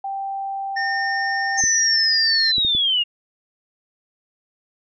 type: tone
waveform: sine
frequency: 784 Hz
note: G5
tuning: in tune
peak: -24 dBFS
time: 0.04-1.61 s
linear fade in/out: 5 ms
type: tone with pitch glide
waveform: square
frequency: 1820 to 1803.3 Hz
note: A#6 to A6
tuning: -42 to +42 cents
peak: -22 dBFS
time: 0.76-2.52 s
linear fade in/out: 10 ms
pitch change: -16 cents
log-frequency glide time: 1.7-1.93 s
type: linear sweep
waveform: sine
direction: down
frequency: 6300 to 2794 Hz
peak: -16 dBFS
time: 1.57-3.04 s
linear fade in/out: 20 ms
type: clicks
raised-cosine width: 3 ms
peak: -19 dBFS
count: 4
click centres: 1.639 / 2.582 / 2.649 / 2.75 s
effects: resampled to 16000 Hz